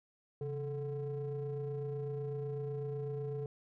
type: ring-modulated tone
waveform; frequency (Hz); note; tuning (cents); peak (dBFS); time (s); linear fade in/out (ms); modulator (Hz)
triangle; 150; D3; +37; -31; 0.41-3.46; 2; 286
effects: none